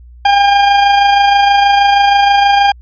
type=tone with amplitude modulation; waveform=40% pulse; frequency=804 Hz; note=G5; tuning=44 cents sharp; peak=-4 dBFS; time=0.25-2.72 s; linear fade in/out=5 ms; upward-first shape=sine; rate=26.3 Hz; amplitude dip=35%; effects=added 60 Hz sine -34 dBFS peak until 2.81 s + resampled to 11025 Hz